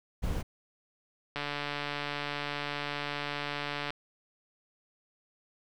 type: noise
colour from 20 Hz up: brown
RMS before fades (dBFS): -31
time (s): 0.22-0.43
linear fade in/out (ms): 20
type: click train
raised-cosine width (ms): 0.3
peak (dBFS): -18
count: 370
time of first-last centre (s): 1.36-3.905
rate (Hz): 145
effects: none